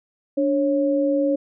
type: tone pair together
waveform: sine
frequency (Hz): 290.8 / 549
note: D4 / C#5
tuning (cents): -17 / -17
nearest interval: major seventh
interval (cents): 1100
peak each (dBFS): -20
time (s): 0.37-1.36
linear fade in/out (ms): 10
effects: none